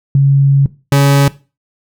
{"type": "tone pair in turn", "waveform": ["sine", "40% pulse"], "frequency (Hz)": [138.59, 140.28], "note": ["C#3", "C#3"], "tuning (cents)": [0, 21], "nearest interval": "unison", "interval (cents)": 21, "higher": "second", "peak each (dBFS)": -5, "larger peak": "neither", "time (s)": [[0.15, 0.66], [0.92, 1.28]], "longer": "first", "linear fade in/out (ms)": 2, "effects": ["noise-tail reverb RT60 0.3 s tail -18 dB re dry"]}